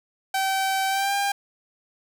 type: tone with pitch glide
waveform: sawtooth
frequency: 771 to 800.5 Hz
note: G5 to G5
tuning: -29 to +36 cents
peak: -18 dBFS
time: 0.34-1.32 s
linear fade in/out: 5 ms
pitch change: +65 cents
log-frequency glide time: 0.88-1.15 s
effects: 8-bit